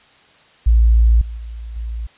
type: tone with level steps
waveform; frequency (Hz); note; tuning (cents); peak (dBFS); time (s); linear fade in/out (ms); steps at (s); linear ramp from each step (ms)
sine; 56.8; A#1; -44; -8 / -25 / -27 / -22; 0.66-2.07; 10; 1.21 / 1.37 / 1.76; 5
effects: white hiss -50 dBFS RMS until 2.17 s + resampled to 8000 Hz